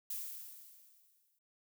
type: noise with exponential decay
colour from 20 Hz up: violet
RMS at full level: -39 dBFS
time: 0.1-1.39 s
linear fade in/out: 5 ms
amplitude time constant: 280 ms
effects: none